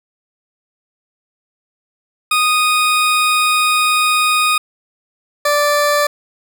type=tone pair in turn; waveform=20% pulse; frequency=1241 / 585.7 Hz; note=D#6 / D5; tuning=-5 / -5 cents; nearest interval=octave + minor second; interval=1300 cents; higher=first; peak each=-7 dBFS; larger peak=neither; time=2.31-4.58 / 5.45-6.07 s; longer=first; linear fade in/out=5 ms; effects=none